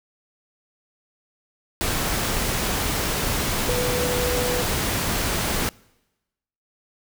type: tone in noise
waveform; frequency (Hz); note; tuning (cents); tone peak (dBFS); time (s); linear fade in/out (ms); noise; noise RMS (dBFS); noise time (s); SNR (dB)
sine; 493.9; B4; 0; -24; 3.69-4.62; 0; pink; -24; 1.81-5.69; -3
effects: noise-tail reverb RT60 1.0 s tail -25 dB re dry